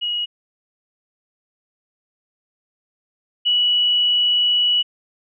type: tone pair in turn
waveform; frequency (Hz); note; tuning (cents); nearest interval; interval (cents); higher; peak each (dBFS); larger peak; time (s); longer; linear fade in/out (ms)
sine; 2900 / 2939; F#7 / F#7; -35 / -12; unison; 23; second; -20 / -14; second; 0.01-0.26 / 3.45-4.83; second; 20
effects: none